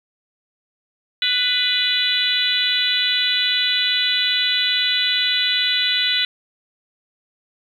harmonic tone with a mistuned harmonic, 493.9 Hz, B4, in tune, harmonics 3 / 4 / 5 / 6 / 7 / 8, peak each -27 / -26 / -28 / -23 / -22 / -21 dBFS, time 1.22-6.25 s, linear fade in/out 2 ms, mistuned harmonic 4, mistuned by +19 cents, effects 8-bit

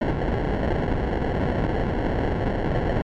pink noise with sample-and-hold, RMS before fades -23 dBFS, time 0.01-3.02 s, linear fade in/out 5 ms, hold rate 1225 Hz, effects low-pass 2000 Hz 12 dB/octave + MP3 96 kbps

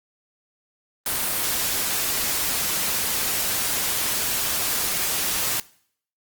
white noise, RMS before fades -24 dBFS, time 1.06-5.6 s, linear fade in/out 2 ms, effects noise-tail reverb RT60 0.6 s tail -21 dB re dry + Opus 32 kbps

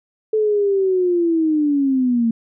sine linear sweep, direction down, 437.5 to 224.8 Hz, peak -14 dBFS, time 0.33-2.31 s, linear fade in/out 5 ms, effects none

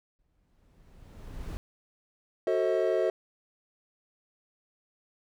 brown noise with exponential growth, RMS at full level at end -35 dBFS, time 0.19-1.57 s, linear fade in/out 0 ms, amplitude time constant 300 ms
triangle chord, F# diminished seventh, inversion none, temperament just, 370 / 444 / 532.8 / 639.4 Hz, F#4 / A4 / C5 / Eb5, 0 / +16 / +31 / +47 cents, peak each -27 / -28 / -29 / -27 dBFS, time 2.47-3.1 s, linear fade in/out 2 ms
effects none

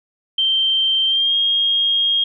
sine tone with pitch glide, 3136 to 3248 Hz, G7 to G#7, 0 to -39 cents, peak -14 dBFS, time 0.38-2.24 s, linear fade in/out 5 ms, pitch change +61 cents, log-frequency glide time 1.06-1.35 s, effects none

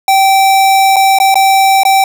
square tone with dropouts, 776 Hz, G5, 18 cents flat, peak -6 dBFS, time 0.08-2.04 s, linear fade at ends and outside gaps 2 ms, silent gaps 0.96-0.965 / 1.187-1.2 / 1.343-1.355 / 1.834-1.851 s, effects none

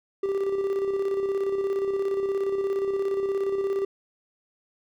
triangle tone with tremolo, 392.5 Hz, G4, 2 cents sharp, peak -20 dBFS, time 0.23-3.85 s, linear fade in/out 5 ms, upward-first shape square, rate 17 Hz, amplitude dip 40%, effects none

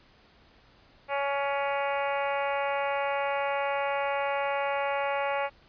harmonic tone with a mistuned harmonic, 280 Hz, C#4, 18 cents sharp, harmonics 2 / 3 / 4 / 5 / 6 / 7 / 8 / 9 / 10, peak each -30 / -31 / -36 / -38 / -42 / -40 / -39 / -41 / -44 dBFS, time 1.08-5.5 s, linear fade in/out 50 ms, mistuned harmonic 9, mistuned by -22 cents, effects pink hiss -59 dBFS RMS until 5.68 s + resampled to 11025 Hz

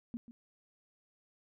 sine tone with echo, 235.2 Hz, A#3, 16 cents sharp, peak -36 dBFS, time 0.14-0.17 s, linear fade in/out 0 ms, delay 140 ms, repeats 1, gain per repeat -13 dB, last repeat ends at 0.31 s, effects none

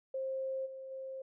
sine tone with level steps, 530 Hz, C5, 22 cents sharp, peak -34 / -43 / -40 dBFS, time 0.14-1.22 s, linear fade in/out 5 ms, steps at 0.65 / 0.9 s, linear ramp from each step 20 ms, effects none

